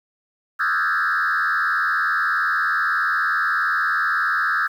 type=tone with frequency modulation; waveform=sine; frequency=1480 Hz; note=F#6; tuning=in tune; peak=-16 dBFS; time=0.59-4.68 s; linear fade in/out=20 ms; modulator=81.6 Hz; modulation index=3; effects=tanh soft clip ceiling -15 dBFS + 8-bit